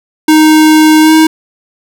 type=tone with pitch glide; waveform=square; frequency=311.1 to 316.2 Hz; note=D#4 to D#4; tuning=0 to +28 cents; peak=-3 dBFS; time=0.28-1.27 s; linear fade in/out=5 ms; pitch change=+28 cents; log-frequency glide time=1.01-1.13 s; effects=none